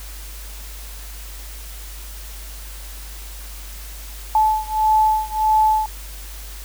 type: beating tone pair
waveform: sine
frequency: 866 / 867.6 Hz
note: A5 / A5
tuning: -28 / -25 cents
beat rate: 1.6 Hz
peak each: -17 / -18 dBFS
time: 4.35-5.86 s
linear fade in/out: 2 ms
effects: added 50 Hz sine -33 dBFS peak until 6.64 s + white hiss -39 dBFS RMS until 6.64 s